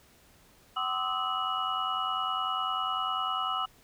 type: tone cluster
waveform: sine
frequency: 758 / 1036 / 1210 / 1300 / 2917 Hz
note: F#5 / C6 / D#6 / E6 / F#7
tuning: +42 / -17 / -49 / -24 / -25 cents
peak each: -36 / -38 / -36 / -31 / -36 dBFS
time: 0.76-3.66 s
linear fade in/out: 10 ms
effects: pink hiss -60 dBFS RMS until 3.83 s